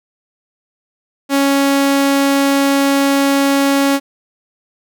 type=tone; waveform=sawtooth; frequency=277.4 Hz; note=C#4; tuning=1 cent sharp; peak=-7 dBFS; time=1.29-4 s; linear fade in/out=50 ms; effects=none